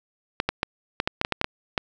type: clicks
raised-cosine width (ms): 0.3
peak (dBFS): -6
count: 11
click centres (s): 0.401 / 0.49 / 0.631 / 1.001 / 1.075 / 1.214 / 1.249 / 1.323 / 1.414 / 1.444 / 1.778
effects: none